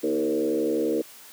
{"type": "tone with frequency modulation", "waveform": "sine", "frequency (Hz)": 392, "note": "G4", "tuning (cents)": 0, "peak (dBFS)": -21, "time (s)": [0.03, 1.02], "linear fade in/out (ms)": 10, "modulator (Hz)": 71.6, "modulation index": 1.8, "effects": ["white hiss -47 dBFS RMS until 1.32 s", "high-pass 200 Hz 12 dB/octave"]}